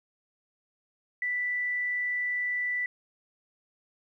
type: tone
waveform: sine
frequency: 1975.5 Hz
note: B6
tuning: in tune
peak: -27 dBFS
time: 1.22-2.86 s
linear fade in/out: 2 ms
effects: 11-bit